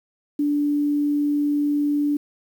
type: tone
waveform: sine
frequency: 291.6 Hz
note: D4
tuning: 12 cents flat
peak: -18 dBFS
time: 0.39-2.17 s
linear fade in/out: 5 ms
effects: 8-bit